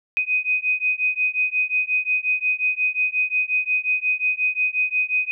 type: beating tone pair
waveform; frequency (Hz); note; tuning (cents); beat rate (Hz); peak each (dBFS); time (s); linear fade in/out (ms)
sine; 2500 / 2505.6; D#7 / D#7; +8 / +11; 5.6; -22; 0.17-5.31; 0
effects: none